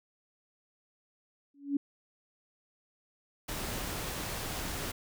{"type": "tone with exponential growth", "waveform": "sine", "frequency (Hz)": 282.4, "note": "C#4", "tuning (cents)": 32, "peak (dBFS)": -23, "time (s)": [1.54, 1.77], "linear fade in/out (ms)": 5, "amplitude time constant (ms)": 48}
{"type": "noise", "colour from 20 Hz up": "pink", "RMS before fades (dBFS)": -37, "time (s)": [3.48, 4.92], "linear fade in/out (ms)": 10}
{"effects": []}